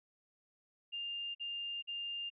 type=tone bursts; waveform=sine; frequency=2804 Hz; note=F7; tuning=6 cents sharp; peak=-38 dBFS; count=3; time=0.92-2.302 s; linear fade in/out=20 ms; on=430 ms; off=46 ms; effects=none